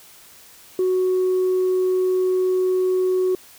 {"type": "tone", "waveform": "sine", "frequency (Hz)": 370, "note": "F#4", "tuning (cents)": 0, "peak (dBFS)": -15, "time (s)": [0.79, 3.35], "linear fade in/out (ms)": 2, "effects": ["tanh soft clip ceiling -14 dBFS", "white hiss -47 dBFS RMS until 3.58 s"]}